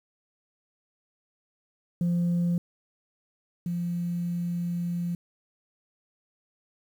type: tone pair in turn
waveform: sine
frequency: 173.5 / 173.5 Hz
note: F3 / F3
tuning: -11 / -11 cents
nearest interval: unison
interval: 0 cents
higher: neither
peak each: -20 / -26 dBFS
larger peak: first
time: 2.01-2.58 / 3.66-5.15 s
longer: second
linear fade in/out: 2 ms
effects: tanh soft clip ceiling -21 dBFS + 9-bit